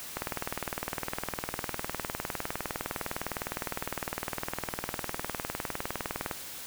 click train, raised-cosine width 0.5 ms, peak -16 dBFS, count 122, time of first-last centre 0.17-6.312 s, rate 19.7 Hz, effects white hiss -42 dBFS RMS until 6.66 s

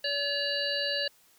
harmonic tone, 570 Hz, C#5, 48 cents sharp, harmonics 1 / 3 / 5 / 7 / 8, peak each -34 / -34 / -34 / -34 / -34 dBFS, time 0.04-1.08 s, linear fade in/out 5 ms, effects white hiss -62 dBFS RMS until 1.38 s

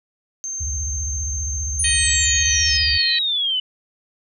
sine tone, 6320 Hz, G8, 13 cents sharp, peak -25 dBFS, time 0.44-2.77 s, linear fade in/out 0 ms
sine tone with vibrato, 73.2 Hz, D2, 5 cents flat, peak -24 dBFS, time 0.6-2.98 s, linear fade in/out 10 ms, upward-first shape square, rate 15 Hz, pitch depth 210 cents each way
sine exponential sweep, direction down, 9680 to 2960 Hz, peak -18 dBFS, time 1.79-3.6 s, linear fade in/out 5 ms
harmonic tone, 625 Hz, D#5, 8 cents sharp, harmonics 3 / 4 / 5 / 6 / 7, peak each -24 / -26 / -25 / -29 / -26 dBFS, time 1.84-3.19 s, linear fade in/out 5 ms
effects none

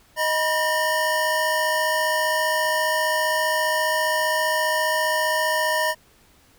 square tone cluster, 624 / 970 / 1817 Hz, D#5 / B5 / A#6, +5 / -31 / -45 cents, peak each -25 dBFS, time 0.16-5.95 s, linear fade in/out 50 ms, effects pink hiss -56 dBFS RMS until 6.58 s

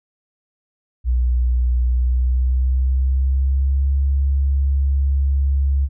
sine tone with pitch glide, 61.3 to 68.81 Hz, B1 to C#2, -12 to -12 cents, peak -14 dBFS, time 1.04-5.89 s, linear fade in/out 50 ms, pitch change +200 cents, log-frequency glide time 1.86-3.93 s, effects none

